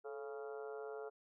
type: harmonic tone with a mistuned harmonic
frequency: 138.59 Hz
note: C#3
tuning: in tune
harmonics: 3 / 4 / 5 / 6 / 7 / 8 / 9 / 10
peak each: -45 / -53 / -53 / -58 / -63 / -63 / -62 / -57 dBFS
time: 0.04-1.1 s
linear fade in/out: 20 ms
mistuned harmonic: 3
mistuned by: +71 cents
effects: none